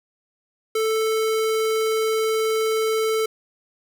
square tone, 440.6 Hz, A4, 2 cents sharp, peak -20 dBFS, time 0.75-3.26 s, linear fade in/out 5 ms, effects none

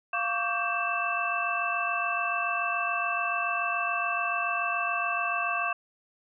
sine tone cluster, 696 / 1120 / 1167 / 1571 / 2653 Hz, F5 / C#6 / D6 / G6 / E7, -6 / +18 / -11 / +3 / +10 cents, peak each -33 / -33 / -33 / -33 / -31 dBFS, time 0.13-5.73 s, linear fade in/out 5 ms, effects none

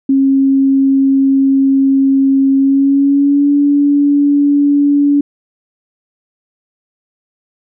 sine tone with pitch glide, 271 to 286.5 Hz, C#4 to D4, -39 to -43 cents, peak -7 dBFS, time 0.09-5.21 s, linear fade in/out 5 ms, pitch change +96 cents, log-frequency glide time 2.56-3.5 s, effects none

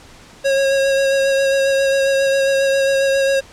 square tone with vibrato, 545 Hz, C#5, 29 cents flat, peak -14 dBFS, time 0.44-3.41 s, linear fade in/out 20 ms, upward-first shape sine, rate 7.4 Hz, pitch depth 16 cents each way, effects pink hiss -43 dBFS RMS until 3.52 s + low-pass 8000 Hz 12 dB/octave

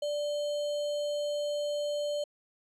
sine tone with sample-and-hold, 587 Hz, D5, 1 cent flat, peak -29 dBFS, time 0.02-2.24 s, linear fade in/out 5 ms, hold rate 3675 Hz, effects low-pass 7000 Hz 12 dB/octave

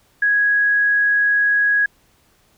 sine tone, 1661.2 Hz, G#6, in tune, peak -13 dBFS, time 0.22-1.86 s, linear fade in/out 5 ms, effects pink hiss -58 dBFS RMS until 2.57 s

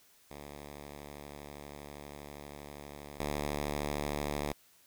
5% pulse tone pair in turn, 72.5 / 73.17 Hz, D2 / D2, -22 / -6 cents, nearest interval unison, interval 16 cents, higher second, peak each -34 / -22 dBFS, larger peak second, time 0.3-3.19 / 3.19-4.53 s, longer first, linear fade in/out 10 ms, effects white hiss -64 dBFS RMS until 4.86 s

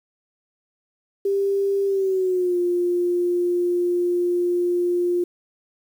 sine tone with pitch glide, 395.8 to 352.6 Hz, G4 to F4, +17 to +17 cents, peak -18 dBFS, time 1.25-5.24 s, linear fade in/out 5 ms, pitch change -200 cents, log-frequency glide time 1.86-2.58 s, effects 8-bit

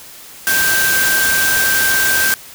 sine tone in noise, 1568 Hz, G6, in tune, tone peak -14 dBFS, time 0.47-2.34 s, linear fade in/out 0 ms, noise white, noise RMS -17 dBFS, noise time 0.47-2.34 s, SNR 0 dB, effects white hiss -37 dBFS RMS until 2.54 s

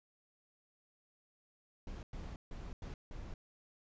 brown noise bursts at uneven times, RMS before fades -45 dBFS, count 5, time 1.87-2.03 / 2.13-2.36 / 2.51-2.73 / 2.82-2.94 / 3.11-3.34 s, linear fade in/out 2 ms, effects resampled to 16000 Hz

